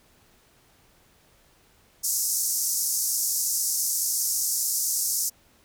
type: band-pass noise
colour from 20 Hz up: pink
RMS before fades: -26 dBFS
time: 2.03-5.3 s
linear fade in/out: 20 ms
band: 5400 to 15000 Hz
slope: 48 dB/octave
effects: pink hiss -60 dBFS RMS until 5.64 s